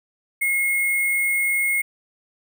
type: tone with sample-and-hold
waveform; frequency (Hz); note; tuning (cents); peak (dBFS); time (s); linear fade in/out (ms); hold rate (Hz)
sine; 2159; C#7; -46; -18; 0.41-1.82; 10; 11025
effects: none